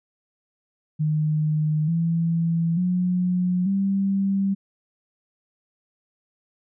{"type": "tone with pitch steps", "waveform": "sine", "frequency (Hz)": [153.5, 166.43, 180.45, 195.65], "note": ["D#3", "E3", "F#3", "G3"], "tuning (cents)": [-23, 17, -43, -3], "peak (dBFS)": -19, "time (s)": [0.99, 4.55], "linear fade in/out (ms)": 20, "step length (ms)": 890, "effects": []}